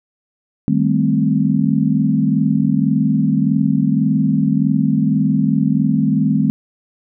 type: chord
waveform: sine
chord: A half-diminished seventh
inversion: second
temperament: equal with one note detuned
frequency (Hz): 155.56 / 198.16 / 220 / 261.6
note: Eb3 / G3 / A3 / C4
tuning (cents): 0 / +19 / 0 / 0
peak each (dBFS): -18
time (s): 0.68-6.5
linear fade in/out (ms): 0
effects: none